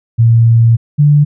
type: tone pair in turn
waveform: sine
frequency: 115.4 / 146.78 Hz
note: A#2 / D3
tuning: -17 / -1 cents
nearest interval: major third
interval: 416 cents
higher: second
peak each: -4 dBFS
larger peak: neither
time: 0.18-0.77 / 0.98-1.25 s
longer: first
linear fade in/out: 20 ms
effects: none